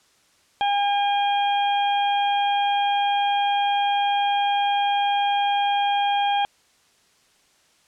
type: harmonic tone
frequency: 809 Hz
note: G#5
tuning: 46 cents flat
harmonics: 1 / 2 / 3 / 4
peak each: -19 / -33 / -33 / -29 dBFS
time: 0.61-6.45 s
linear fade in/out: 0 ms
effects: white hiss -60 dBFS RMS until 7.87 s + low-pass 8000 Hz 12 dB/octave